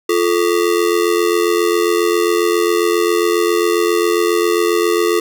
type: ring-modulated tone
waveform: square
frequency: 392 Hz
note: G4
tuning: in tune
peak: -10 dBFS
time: 0.09-5.2 s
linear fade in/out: 5 ms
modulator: 43.7 Hz
effects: none